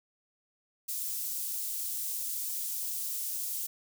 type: high-pass noise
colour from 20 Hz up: white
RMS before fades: -35 dBFS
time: 0.88-3.67 s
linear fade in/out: 10 ms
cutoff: 7100 Hz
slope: 12 dB/octave
effects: none